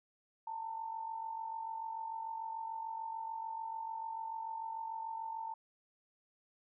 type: tone with amplitude modulation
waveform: sine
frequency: 898 Hz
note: A5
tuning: 35 cents sharp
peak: -36 dBFS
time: 0.47-5.54 s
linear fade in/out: 5 ms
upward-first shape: sine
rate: 46.8 Hz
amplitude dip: 60%
effects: none